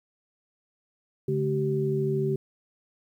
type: tone cluster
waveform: sine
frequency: 143.4 / 216.7 / 385 Hz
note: D3 / A3 / G4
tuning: -41 / -26 / -31 cents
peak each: -27 / -33 / -26 dBFS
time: 1.28-2.36 s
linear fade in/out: 5 ms
effects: 10-bit